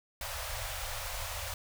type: band-stop noise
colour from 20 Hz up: pink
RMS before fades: -38 dBFS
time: 0.21-1.54 s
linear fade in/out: 2 ms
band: 110 to 510 Hz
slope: 96 dB/octave
effects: none